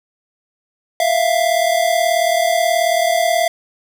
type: tone pair together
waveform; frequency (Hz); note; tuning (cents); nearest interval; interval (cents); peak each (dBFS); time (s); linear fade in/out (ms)
square; 658.5 / 697; E5 / F5; -2 / -4; minor second; 98; -17; 1-3.48; 2
effects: none